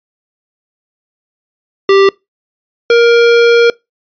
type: tone pair in turn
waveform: square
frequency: 392 / 469.8 Hz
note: G4 / A#4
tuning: 0 / +13 cents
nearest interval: minor third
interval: 313 cents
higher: second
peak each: -5 dBFS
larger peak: neither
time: 1.89-2.09 / 2.9-3.7 s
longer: second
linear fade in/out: 2 ms
effects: noise-tail reverb RT60 0.2 s tail -24 dB re dry + resampled to 11025 Hz